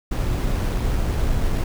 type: noise with sample-and-hold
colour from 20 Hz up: brown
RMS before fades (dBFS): -21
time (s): 0.11-1.64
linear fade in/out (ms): 5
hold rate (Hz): 7350
effects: none